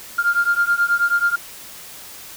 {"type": "beating tone pair", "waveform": "sine", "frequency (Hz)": [1396.9, 1406.2], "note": ["F6", "F6"], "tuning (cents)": [0, 11], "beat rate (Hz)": 9.3, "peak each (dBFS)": [-18, -17], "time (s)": [0.18, 1.36], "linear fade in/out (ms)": 10, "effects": ["tanh soft clip ceiling -8 dBFS", "white hiss -38 dBFS RMS until 2.36 s"]}